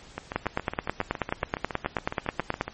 two click trains, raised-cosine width 0.5 ms, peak -9 / -16 dBFS, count 22 / 19, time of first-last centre 0.36-2.611 / 0.18-2.68 s, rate 9.33 / 7.2 Hz, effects pink hiss -50 dBFS RMS until 2.73 s + MP3 32 kbps

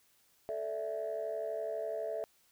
sine chord, A suspended fourth, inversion none, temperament equal, 440 / 587.3 / 659.3 Hz, A4 / D5 / E5, 0 / 0 / 0 cents, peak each -39 / -40 / -36 dBFS, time 0.49-2.24 s, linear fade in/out 0 ms, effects tanh soft clip ceiling -28 dBFS + white hiss -69 dBFS RMS until 2.51 s

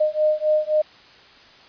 sine beating tone pair, 611 / 614.8 Hz, D#5 / D#5, -32 / -21 cents, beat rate 3.8 Hz, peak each -20 / -20 dBFS, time 0-0.82 s, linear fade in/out 10 ms, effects white hiss -48 dBFS RMS until 1.68 s + resampled to 11025 Hz

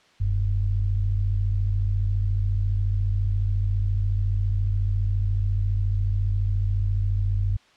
sine tone pair together, 43.65 / 98 Hz, F1 / G2, 0 / 0 cents, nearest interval octave + major second, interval 1400 cents, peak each -24 / -22 dBFS, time 0.2-7.57 s, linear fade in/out 10 ms, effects white hiss -57 dBFS RMS until 7.76 s + low-pass 4000 Hz 12 dB/octave

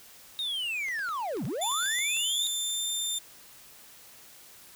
triangle linear two-way sweep, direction down then up, 3770 to 111.7 to 3770 Hz, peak -28 dBFS, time 0.39-2.47 s, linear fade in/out 0 ms, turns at 1.45 s
clicks, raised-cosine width 0.2 ms, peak -29 dBFS, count 11, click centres 0.885 / 0.992 / 1.089 / 1.37 / 1.454 / 1.718 / 1.827 / 1.86 / 1.917 / 1.987 / 2.168 s
20% pulse tone with pitch glide, 3520 to 3586 Hz, A7 to A7, 0 to +32 cents, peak -23 dBFS, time 1.61-3.19 s, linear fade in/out 10 ms, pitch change +32 cents, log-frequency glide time 2.14-2.86 s
effects white hiss -52 dBFS RMS until 4.75 s

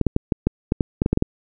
clicks, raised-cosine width 3 ms, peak -4 dBFS, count 12, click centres 0.013 / 0.067 / 0.164 / 0.322 / 0.47 / 0.721 / 0.808 / 1.019 / 1.061 / 1.13 / 1.174 / 1.224 s, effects none

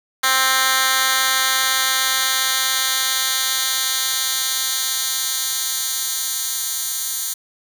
10% pulse tone with high-pass filter sweep, 262.8 Hz, C4, 8 cents sharp, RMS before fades -20 dBFS, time 0.23-7.34 s, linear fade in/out 10 ms, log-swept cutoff 1600 to 7000 Hz, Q 0.8, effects none

